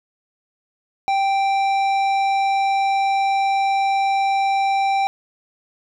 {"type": "tone with tanh clipping", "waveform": "triangle", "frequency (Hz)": 784, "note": "G5", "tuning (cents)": 0, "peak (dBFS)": -18, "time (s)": [1.08, 5.07], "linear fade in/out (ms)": 0, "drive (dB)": 16, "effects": []}